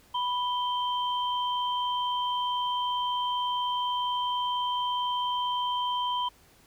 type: tone pair together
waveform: sine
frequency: 987.8 / 3129 Hz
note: B5 / G7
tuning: 0 / -4 cents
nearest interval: octave + minor sixth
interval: 1996 cents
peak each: -27 / -33 dBFS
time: 0.14-6.29 s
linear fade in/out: 10 ms
effects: pink hiss -59 dBFS RMS until 6.66 s